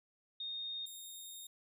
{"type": "tone pair in turn", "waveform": ["sine", "15% pulse"], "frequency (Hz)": [3691, 3691], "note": ["A#7", "A#7"], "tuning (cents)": [-18, -18], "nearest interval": "unison", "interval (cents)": 0, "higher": "neither", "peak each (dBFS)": [-39, -40], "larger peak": "first", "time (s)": [[0.4, 0.86], [0.86, 1.47]], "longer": "second", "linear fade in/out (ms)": 5, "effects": []}